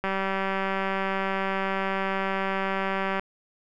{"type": "click train", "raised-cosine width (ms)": 0.5, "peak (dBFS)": -13, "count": 610, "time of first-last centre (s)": [0.04, 3.195], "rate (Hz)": 193, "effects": []}